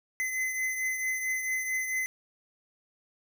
square beating tone pair, 2040 / 2044.5 Hz, C7 / C7, -44 / -41 cents, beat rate 4.5 Hz, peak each -30 / -39 dBFS, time 0.2-2.06 s, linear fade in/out 0 ms, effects none

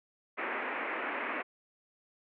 white band-pass noise, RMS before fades -36 dBFS, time 0.37-1.43 s, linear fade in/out 20 ms, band 240 to 2400 Hz, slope 48 dB/octave, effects none

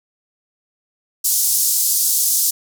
white band-pass noise, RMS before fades -17 dBFS, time 1.24-2.51 s, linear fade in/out 10 ms, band 5300 to 15000 Hz, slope 24 dB/octave, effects none

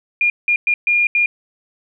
sine tone bursts at uneven times, 2418 Hz, D7, 50 cents sharp, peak -12 dBFS, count 5, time 0.21-0.3 / 0.48-0.56 / 0.67-0.74 / 0.87-1.07 / 1.15-1.26 s, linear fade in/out 2 ms, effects none

